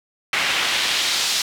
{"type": "noise with band-pass filter sweep", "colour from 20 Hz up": "pink", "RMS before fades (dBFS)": -21, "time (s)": [0.33, 1.42], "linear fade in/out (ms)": 2, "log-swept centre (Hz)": [2200, 4900], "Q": 1.3, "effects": []}